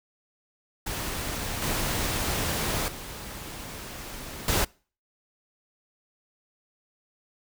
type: noise with level steps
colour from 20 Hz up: pink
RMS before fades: -32 / -28 / -39 / -24 dBFS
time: 0.86-4.65 s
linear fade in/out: 10 ms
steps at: 1.62 / 2.88 / 4.48 s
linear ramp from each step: 2 ms
effects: noise-tail reverb RT60 0.4 s tail -25 dB re dry